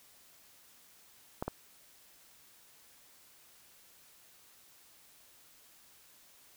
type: clicks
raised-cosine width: 1 ms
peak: -20 dBFS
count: 2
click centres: 1.425 / 1.48 s
effects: white hiss -61 dBFS RMS until 6.56 s